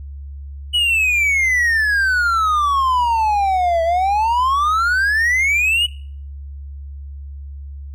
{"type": "exponential two-way sweep", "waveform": "triangle", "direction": "down then up", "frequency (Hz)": [2964, 654, 2964], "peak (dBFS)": -12, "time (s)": [0.73, 5.87], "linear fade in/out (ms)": 20, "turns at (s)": 3.83, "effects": ["noise-tail reverb RT60 0.5 s tail -21 dB re dry", "added 70 Hz sine -29 dBFS peak until 7.94 s"]}